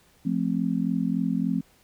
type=chord; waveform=sine; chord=F major; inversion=none; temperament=equal with one note detuned; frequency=174.61 / 218.1 / 261.6 Hz; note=F3 / A3 / C4; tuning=0 / -15 / 0 cents; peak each=-27 dBFS; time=0.25-1.61 s; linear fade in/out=10 ms; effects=pink hiss -60 dBFS RMS until 1.83 s